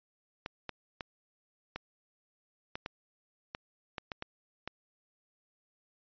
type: clicks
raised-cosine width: 0.3 ms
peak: -21 dBFS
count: 11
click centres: 0.461 / 0.693 / 1.008 / 1.76 / 2.755 / 2.861 / 3.549 / 3.982 / 4.118 / 4.224 / 4.676 s
effects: resampled to 11025 Hz